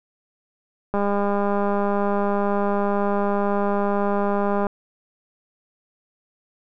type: click train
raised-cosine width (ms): 1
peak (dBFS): -10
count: 754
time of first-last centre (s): 0.94-4.668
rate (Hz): 202
effects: none